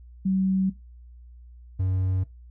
sine / triangle tone pair in turn, 190 / 93.72 Hz, F#3 / F#2, +46 / +23 cents, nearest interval octave, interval 1223 cents, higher first, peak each -20 dBFS, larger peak neither, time 0.25-0.7 / 1.79-2.24 s, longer neither, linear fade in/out 10 ms, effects noise-tail reverb RT60 0.2 s tail -18 dB re dry + added 60 Hz sine -44 dBFS peak until 2.5 s

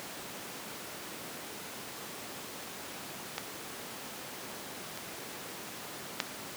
clicks, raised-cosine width 0.2 ms, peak -15 / -23 / -10 dBFS, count 3, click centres 3.381 / 4.975 / 6.202 s, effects pink hiss -42 dBFS RMS until 6.56 s + high-pass 200 Hz 12 dB/octave

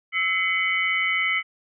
sine tone cluster, 1316 / 2044 / 2227 / 2999 Hz, E6 / C7 / C#7 / F#7, -3 / -41 / +7 / +23 cents, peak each -30 / -23 / -25 / -31 dBFS, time 0.12-1.43 s, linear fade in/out 50 ms, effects none

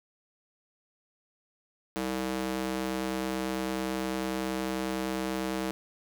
square tone with high-pass filter, 64.6 Hz, C2, 21 cents flat, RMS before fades -32 dBFS, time 1.96-5.71 s, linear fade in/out 0 ms, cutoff 270 Hz, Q 1.3, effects none

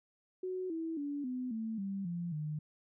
sine tone with pitch steps, 370 / 325.8 / 287 / 252.7 / 222.6 / 196 / 172.61 / 152.01 Hz, F#4 / E4 / D4 / B3 / A3 / G3 / F3 / D#3, 0 / -20 / -40 / +40 / +20 / 0 / -20 / -40 cents, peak -35 dBFS, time 0.43-2.59 s, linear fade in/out 5 ms, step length 270 ms, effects none

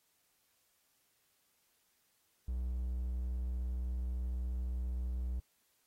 triangle tone, 61.74 Hz, B1, in tune, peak -32 dBFS, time 2.48-5.4 s, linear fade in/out 5 ms, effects white hiss -75 dBFS RMS until 5.86 s + AAC 48 kbps

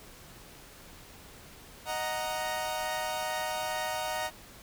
sawtooth chord, D# minor, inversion none, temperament equal, 622.3 / 740 / 932.3 Hz, D#5 / F#5 / A#5, 0 / 0 / 0 cents, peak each -32 dBFS, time 1.85-4.31 s, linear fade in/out 50 ms, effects pink hiss -51 dBFS RMS until 4.62 s

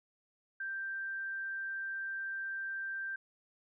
sine tone, 1573 Hz, G6, 6 cents sharp, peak -36 dBFS, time 0.6-3.16 s, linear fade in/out 5 ms, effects none

